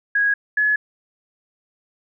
sine tone pair in turn, 1653 / 1700.5 Hz, G#6 / G#6, -9 / +40 cents, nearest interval unison, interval 49 cents, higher second, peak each -15 dBFS, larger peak neither, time 0.15-0.34 / 0.57-0.76 s, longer neither, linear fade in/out 5 ms, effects none

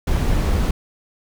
brown noise, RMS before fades -18 dBFS, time 0.07-0.71 s, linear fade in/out 5 ms, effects none

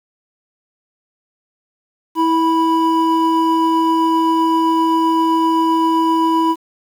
triangle tone pair together, 325.7 / 984.8 Hz, E4 / B5, -21 / -5 cents, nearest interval octave + perfect fifth, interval 1916 cents, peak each -13 dBFS, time 2.15-6.56 s, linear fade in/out 50 ms, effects 7-bit

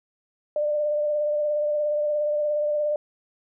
sine tone with vibrato, 596 Hz, D5, 25 cents sharp, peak -21 dBFS, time 0.56-2.96 s, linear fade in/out 2 ms, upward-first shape triangle, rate 17 Hz, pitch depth 28 cents each way, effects none

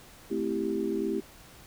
sine chord, A minor seventh, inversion none, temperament equal, 220 / 261.6 / 329.6 / 392 Hz, A3 / C4 / E4 / G4, 0 / 0 / 0 / 0 cents, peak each -34 / -35 / -32 / -31 dBFS, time 0.3-1.21 s, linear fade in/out 20 ms, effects pink hiss -52 dBFS RMS until 1.66 s

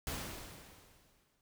pink noise with exponential decay, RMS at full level -38 dBFS, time 0.07-1.41 s, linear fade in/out 1 ms, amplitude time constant 290 ms, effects none

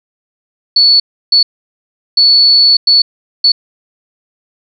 sine tone bursts at uneven times, 4435 Hz, C#8, in tune, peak -4 dBFS, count 5, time 0.76-1 / 1.32-1.43 / 2.17-2.77 / 2.87-3.02 / 3.44-3.52 s, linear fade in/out 5 ms, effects none

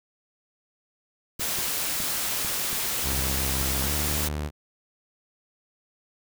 white noise, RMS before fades -28 dBFS, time 1.39-4.29 s, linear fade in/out 20 ms
clicks, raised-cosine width 3 ms, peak -24 dBFS, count 10, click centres 1.396 / 1.588 / 2.003 / 2.448 / 2.73 / 3.12 / 3.19 / 3.611 / 3.843 / 4.088 s
sawtooth tone with pitch glide, 66.5 to 74.64 Hz, C2 to D2, +29 to +29 cents, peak -24 dBFS, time 3.02-4.51 s, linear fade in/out 50 ms, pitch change +200 cents, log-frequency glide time 3.82-3.95 s
effects none

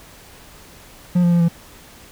triangle tone with pitch steps, 177.4 / 173.5 / 172.2 / 168.7 Hz, F3 / F3 / F3 / E3, +27 / -11 / -24 / +40 cents, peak -10 dBFS, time 1.15-1.486 s, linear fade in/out 10 ms, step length 84 ms, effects pink hiss -44 dBFS RMS until 2.11 s

